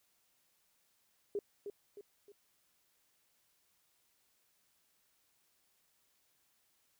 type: tone with echo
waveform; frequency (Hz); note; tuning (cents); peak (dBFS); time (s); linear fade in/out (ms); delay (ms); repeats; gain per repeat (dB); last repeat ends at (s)
sine; 406.9; G#4; -35; -33; 1.35-1.39; 2; 310; 3; -7; 2.32
effects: white hiss -75 dBFS RMS until 6.99 s